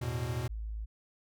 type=chord; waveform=square; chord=E suspended fourth; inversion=none; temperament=equal; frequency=82.41 / 110 / 123.47 Hz; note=E2 / A2 / B2; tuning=0 / 0 / 0 cents; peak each=-40 / -39 / -35 dBFS; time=0.01-0.48 s; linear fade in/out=10 ms
type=tone; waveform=sine; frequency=54 Hz; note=A1; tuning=32 cents flat; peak=-35 dBFS; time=0.49-0.86 s; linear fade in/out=20 ms
effects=none